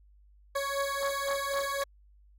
20% pulse beating tone pair, 554.4 / 558.3 Hz, C#5 / C#5, 0 / +12 cents, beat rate 3.9 Hz, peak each -27 / -28 dBFS, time 0.55-1.84 s, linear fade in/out 10 ms, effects added 50 Hz sine -56 dBFS peak until 2.38 s + AAC 48 kbps

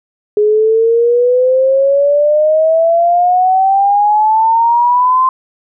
sine exponential sweep, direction up, 415.9 to 1046.5 Hz, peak -7 dBFS, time 0.37-5.29 s, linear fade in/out 2 ms, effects none

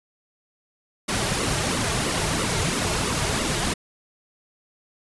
pink noise with flanger, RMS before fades -24 dBFS, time 1.08-3.74 s, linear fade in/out 10 ms, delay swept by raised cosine 1.2 to 4 ms, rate 3 Hz, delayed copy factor -0.65, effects resampled to 24000 Hz

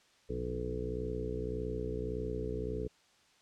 harmonic tone with a mistuned harmonic, 61.74 Hz, B1, in tune, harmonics 1 / 2 / 3 / 4 / 5 / 6 / 7 / 8, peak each -40 / -43 / -45 / -46 / -45 / -47 / -38 / -45 dBFS, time 0.29-2.88 s, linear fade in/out 10 ms, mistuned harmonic 3, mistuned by -56 cents, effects white hiss -66 dBFS RMS until 3.41 s + low-pass 6000 Hz 12 dB/octave

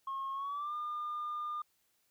sine tone with pitch glide, 1082 to 1207.5 Hz, C#6 to D6, -42 to +48 cents, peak -34 dBFS, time 0.07-1.62 s, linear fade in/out 5 ms, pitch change +190 cents, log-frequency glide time 0.33-0.74 s, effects tanh soft clip ceiling -33 dBFS + white hiss -75 dBFS RMS until 2.1 s

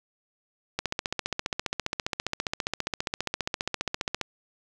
click train, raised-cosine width 0.2 ms, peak -10 dBFS, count 52, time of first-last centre 0.79-4.213 s, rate 14.9 Hz, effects none

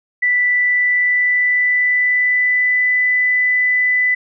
sine tone with pitch glide, 1975.5 to 1996.1 Hz, B6 to B6, 0 to +18 cents, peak -12 dBFS, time 0.22-4.15 s, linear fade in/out 10 ms, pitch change +18 cents, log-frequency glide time 0.46-2.91 s, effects none

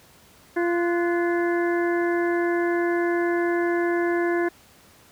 harmonic tone with a mistuned harmonic, 345.4 Hz, F4, 19 cents flat, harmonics 1 / 2 / 3 / 4 / 5 / 6, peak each -21 / -30 / -34 / -35 / -31 / -38 dBFS, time 0.56-4.49 s, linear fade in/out 10 ms, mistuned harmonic 4, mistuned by +110 cents, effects pink hiss -53 dBFS RMS until 5.11 s + high-pass 60 Hz 12 dB/octave

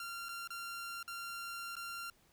sawtooth tone with dropouts, 1382 Hz, F6, 19 cents flat, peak -38 dBFS, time 0-2.1 s, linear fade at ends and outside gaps 2 ms, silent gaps 0.286-0.29 / 0.475-0.504 / 1.029-1.078 / 1.755-1.766 s, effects pink hiss -69 dBFS RMS until 2.32 s

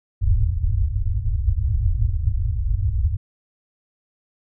white low-pass noise, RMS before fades -20 dBFS, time 0.21-3.17 s, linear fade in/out 10 ms, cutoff 110 Hz, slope 96 dB/octave, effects none

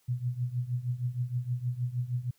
sine tone with tremolo, 123.47 Hz, B2, in tune, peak -25 dBFS, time 0.08-2.31 s, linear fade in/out 10 ms, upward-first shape triangle, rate 6.4 Hz, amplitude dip 90%, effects white hiss -69 dBFS RMS until 2.38 s

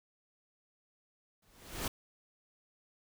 pink noise with exponential growth, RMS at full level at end -33 dBFS, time 1.42-1.88 s, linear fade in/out 5 ms, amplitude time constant 100 ms, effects none

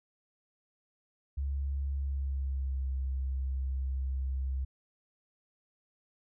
sine tone with pitch glide, 69.2 to 66.11 Hz, C#2 to C2, -2 to +19 cents, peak -30 dBFS, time 1.37-4.65 s, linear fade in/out 10 ms, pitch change -79 cents, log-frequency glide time 1.97-2.87 s, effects none

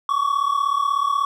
triangle tone pair together, 1108.7 / 1145.1 Hz, C#6 / D6, 0 / -44 cents, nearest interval minor second, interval 56 cents, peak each -19 dBFS, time 0.09-1.25 s, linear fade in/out 2 ms, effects none

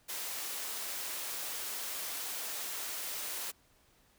white high-pass noise, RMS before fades -39 dBFS, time 0.08-3.52 s, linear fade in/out 20 ms, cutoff 360 Hz, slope 12 dB/octave, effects pink hiss -67 dBFS RMS until 4.18 s

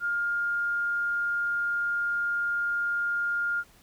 sine tone, 1410 Hz, F6, 16 cents sharp, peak -25 dBFS, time 0-3.64 s, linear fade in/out 50 ms, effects pink hiss -58 dBFS RMS until 3.82 s

